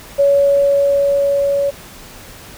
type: tone with level ramp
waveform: sine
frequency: 562 Hz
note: C#5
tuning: 24 cents sharp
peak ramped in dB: -8 to -13 dBFS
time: 0.18-1.71 s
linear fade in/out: 20 ms
effects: pink hiss -37 dBFS RMS until 2.57 s